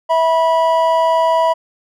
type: tone pair together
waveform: triangle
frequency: 653 / 977.3 Hz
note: E5 / B5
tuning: -17 / -18 cents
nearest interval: perfect fifth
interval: 699 cents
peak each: -12 dBFS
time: 0.09-1.54 s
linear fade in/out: 20 ms
effects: none